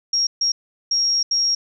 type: tone bursts at uneven times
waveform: sine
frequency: 5588 Hz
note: F8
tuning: in tune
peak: -16 dBFS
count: 4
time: 0.13-0.27 / 0.41-0.52 / 0.91-1.23 / 1.31-1.55 s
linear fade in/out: 5 ms
effects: none